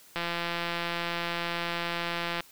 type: click train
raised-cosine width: 0.3 ms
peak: -15 dBFS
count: 385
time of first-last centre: 0.16-2.406 s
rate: 171 Hz
effects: white hiss -55 dBFS RMS until 2.51 s